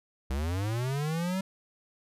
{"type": "linear sweep", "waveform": "square", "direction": "up", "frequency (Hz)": [62.5, 193.8], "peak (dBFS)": -29, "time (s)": [0.3, 1.41], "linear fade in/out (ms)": 5, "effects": ["resampled to 32000 Hz"]}